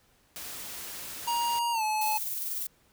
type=noise; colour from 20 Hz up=white; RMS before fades=-40 dBFS; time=0.36-1.59 s; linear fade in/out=0 ms
type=tone with pitch glide; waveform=square; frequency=943 to 859.8 Hz; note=A#5 to A5; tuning=+20 to -40 cents; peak=-27 dBFS; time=1.27-2.18 s; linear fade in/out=10 ms; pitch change=-160 cents; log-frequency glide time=1.72-1.83 s
type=noise with tremolo; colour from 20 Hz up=violet; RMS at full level=-32 dBFS; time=2.01-2.67 s; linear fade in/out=5 ms; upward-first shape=sine; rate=20 Hz; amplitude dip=35%
effects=pink hiss -65 dBFS RMS until 2.92 s